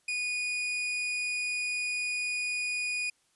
40% pulse tone, 2464 Hz, D#7, 17 cents flat, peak -29 dBFS, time 0.08-3.1 s, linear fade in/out 5 ms, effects white hiss -70 dBFS RMS until 3.35 s + resampled to 24000 Hz

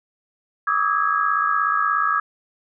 sine tone cluster, 1148 / 1244 / 1301 / 1652 Hz, D6 / D#6 / E6 / G#6, -40 / -1 / -23 / -10 cents, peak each -23 dBFS, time 0.67-2.2 s, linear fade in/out 5 ms, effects none

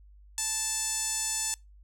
sawtooth tone with band-pass filter, 880 Hz, A5, in tune, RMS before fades -31 dBFS, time 0.38-1.54 s, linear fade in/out 0 ms, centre 7700 Hz, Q 3.2, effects noise-tail reverb RT60 0.2 s tail -24 dB re dry + added 50 Hz sine -51 dBFS peak until 1.83 s

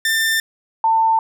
sawtooth / sine tone pair in turn, 1791 / 895.5 Hz, A6 / A5, +30 / +30 cents, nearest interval octave, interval 1200 cents, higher first, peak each -12 dBFS, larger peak neither, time 0.05-0.4 / 0.84-1.19 s, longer neither, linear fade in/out 2 ms, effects none

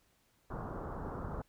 pink low-pass noise, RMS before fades -41 dBFS, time 0.5-1.42 s, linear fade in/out 5 ms, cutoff 1400 Hz, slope 48 dB/octave, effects pink hiss -72 dBFS RMS until 1.48 s

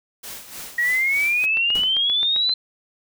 white noise with tremolo, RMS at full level -34 dBFS, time 0.23-1.46 s, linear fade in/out 10 ms, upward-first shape sine, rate 3.3 Hz, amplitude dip 65%
sine exponential sweep, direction up, 1888 to 4108 Hz, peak -17 dBFS, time 0.78-2.54 s, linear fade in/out 5 ms
click train, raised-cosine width 0.3 ms, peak -17 dBFS, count 9, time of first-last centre 1.44-2.494 s, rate 7.59 Hz
pink noise with exponential decay, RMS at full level -31 dBFS, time 1.75-2.03 s, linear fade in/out 2 ms, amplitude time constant 60 ms
effects none

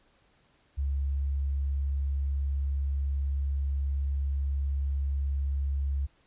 sine tone, 69.3 Hz, C#2, in tune, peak -26 dBFS, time 0.77-6.07 s, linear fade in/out 20 ms, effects pink hiss -66 dBFS RMS until 6.26 s + resampled to 8000 Hz

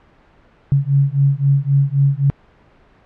sine beating tone pair, 137.4 / 141.2 Hz, C#3 / C#3, -15 / +32 cents, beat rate 3.8 Hz, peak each -15 dBFS, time 0.72-2.3 s, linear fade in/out 0 ms, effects pink hiss -51 dBFS RMS until 3.05 s + low-pass 2000 Hz 12 dB/octave

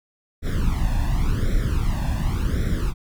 brown noise with flanger, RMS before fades -21 dBFS, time 0.42-2.94 s, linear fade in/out 50 ms, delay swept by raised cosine 0.53 to 1.17 ms, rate 0.9 Hz, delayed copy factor +0.9, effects none

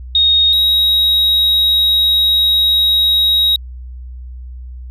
sine / triangle tone pair in turn, 3729 / 3803 Hz, A#7 / A#7, 0 / +34 cents, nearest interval unison, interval 34 cents, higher second, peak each -8 dBFS, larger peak neither, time 0.15-0.53 / 0.53-3.56 s, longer second, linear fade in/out 2 ms, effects added 62 Hz sine -27 dBFS peak until 4.9 s

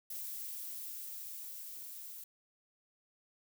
violet noise with level ramp, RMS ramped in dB -42 to -48 dBFS, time 0.1-2.24 s, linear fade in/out 5 ms, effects none

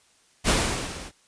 pink noise with level ramp, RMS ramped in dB -18 to -41 dBFS, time 0.44-1.12 s, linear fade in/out 50 ms, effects white hiss -61 dBFS RMS until 1.27 s + resampled to 22050 Hz

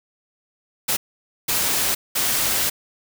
white noise bursts at uneven times, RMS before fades -21 dBFS, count 3, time 0.88-0.97 / 1.48-1.95 / 2.15-2.7 s, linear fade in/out 10 ms, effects none

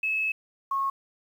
sine tone pair in turn, 2591 / 1091.6 Hz, E7 / C#6, -30 / -27 cents, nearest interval octave + minor third, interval 1497 cents, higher first, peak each -24 dBFS, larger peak neither, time 0.03-0.32 / 0.71-0.9 s, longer first, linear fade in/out 5 ms, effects 9-bit

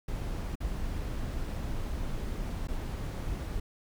brown noise with dropouts, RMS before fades -34 dBFS, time 0.08-3.6 s, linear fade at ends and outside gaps 5 ms, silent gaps 0.555-0.603 / 2.673-2.683 s, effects none

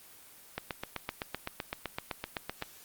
click train, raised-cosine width 0.3 ms, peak -17 dBFS, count 17, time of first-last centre 0.58-2.623 s, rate 7.83 Hz, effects white hiss -54 dBFS RMS until 2.84 s + Opus 24 kbps

